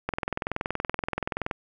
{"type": "click train", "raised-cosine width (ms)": 0.5, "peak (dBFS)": -12, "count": 31, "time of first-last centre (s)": [0.09, 1.512], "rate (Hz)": 21.1, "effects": []}